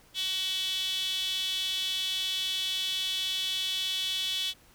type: tone with high-pass filter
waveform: sawtooth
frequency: 376.4 Hz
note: F#4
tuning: 30 cents sharp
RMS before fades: -31 dBFS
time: 0.14-4.54 s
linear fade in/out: 50 ms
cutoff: 3300 Hz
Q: 8.1
effects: pink hiss -59 dBFS RMS until 4.74 s